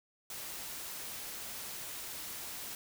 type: noise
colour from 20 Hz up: white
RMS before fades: -43 dBFS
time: 0.3-2.75 s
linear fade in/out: 2 ms
effects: none